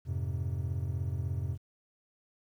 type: chord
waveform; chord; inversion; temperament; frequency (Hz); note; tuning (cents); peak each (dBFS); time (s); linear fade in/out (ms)
triangle; F minor; none; equal; 87.31 / 103.83 / 130.81; F2 / Ab2 / C3; 0 / 0 / 0; -32 / -35 / -34; 0.05-1.58; 50
effects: 11-bit